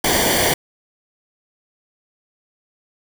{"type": "noise with comb filter", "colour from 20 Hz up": "pink", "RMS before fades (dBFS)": -17, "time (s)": [0.04, 0.54], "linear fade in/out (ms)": 5, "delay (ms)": 0.76, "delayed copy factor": -0.75, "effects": []}